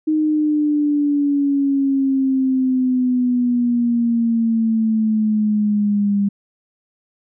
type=exponential sweep; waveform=sine; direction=down; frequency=311.1 to 200 Hz; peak=-14 dBFS; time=0.07-6.29 s; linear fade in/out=10 ms; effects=none